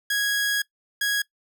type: tone pair in turn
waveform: sawtooth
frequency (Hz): 1656 / 1656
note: G#6 / G#6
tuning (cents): -5 / -5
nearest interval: unison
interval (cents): 0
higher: neither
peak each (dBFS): -18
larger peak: neither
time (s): 0.1-0.62 / 1.01-1.22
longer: first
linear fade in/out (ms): 5
effects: noise-tail reverb RT60 0.1 s tail -21 dB re dry